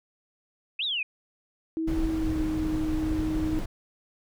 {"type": "exponential two-way sweep", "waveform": "sine", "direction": "up then down", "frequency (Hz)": [2408, 3951, 2408], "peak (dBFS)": -26, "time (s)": [0.79, 1.03], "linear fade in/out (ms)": 5, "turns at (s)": 0.84}
{"type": "tone with pitch glide", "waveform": "sine", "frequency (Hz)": [322.6, 312.5], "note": ["E4", "D#4"], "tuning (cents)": [-37, 8], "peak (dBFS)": -26, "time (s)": [1.77, 3.59], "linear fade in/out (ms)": 0, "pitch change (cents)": -55, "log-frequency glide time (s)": [2.04, 2.4]}
{"type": "noise", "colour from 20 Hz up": "brown", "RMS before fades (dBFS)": -31, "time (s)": [1.87, 3.66], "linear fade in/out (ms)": 10}
{"effects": []}